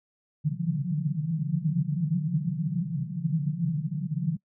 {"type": "band-pass noise", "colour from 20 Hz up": "pink", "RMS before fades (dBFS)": -28, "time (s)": [0.44, 4.37], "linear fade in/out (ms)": 10, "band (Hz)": [140, 180], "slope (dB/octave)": 96, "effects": ["noise-tail reverb RT60 0.1 s tail -25 dB re dry"]}